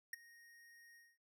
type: tone with ADSR envelope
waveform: square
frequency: 1864.7 Hz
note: A#6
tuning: in tune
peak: -39 dBFS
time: 0.13-1.18 s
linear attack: 4 ms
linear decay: 14 ms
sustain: -22 dB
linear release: 220 ms
effects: none